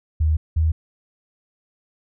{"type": "tone pair in turn", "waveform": "sine", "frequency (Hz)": [77.9, 79.67], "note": ["D#2", "D#2"], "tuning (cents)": [3, 42], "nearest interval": "unison", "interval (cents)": 39, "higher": "second", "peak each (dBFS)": -15, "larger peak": "neither", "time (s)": [[0.2, 0.37], [0.56, 0.72]], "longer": "first", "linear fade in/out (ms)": 10, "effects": []}